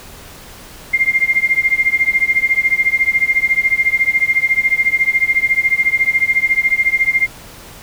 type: tone with tremolo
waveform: sine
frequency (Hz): 2111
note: C7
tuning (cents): +15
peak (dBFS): -7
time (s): 0.93-7.27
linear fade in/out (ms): 10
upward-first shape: triangle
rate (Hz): 14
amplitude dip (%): 100
effects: pink hiss -37 dBFS RMS until 7.82 s